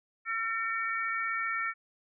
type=harmonic tone; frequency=452.6 Hz; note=A4; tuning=49 cents sharp; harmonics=3 / 4 / 5; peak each=-33 / -34 / -35 dBFS; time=0.25-1.74 s; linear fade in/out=50 ms; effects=none